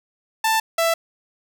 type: tone pair in turn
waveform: sawtooth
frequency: 886 / 663.8 Hz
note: A5 / E5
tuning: +12 / +12 cents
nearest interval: perfect fourth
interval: 500 cents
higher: first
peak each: -13 dBFS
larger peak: neither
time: 0.44-0.6 / 0.78-0.94 s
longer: neither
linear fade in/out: 5 ms
effects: none